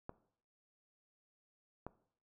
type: clicks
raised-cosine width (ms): 1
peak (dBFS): -29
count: 2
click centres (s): 0.094 / 1.866
effects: noise-tail reverb RT60 0.6 s tail -18 dB re dry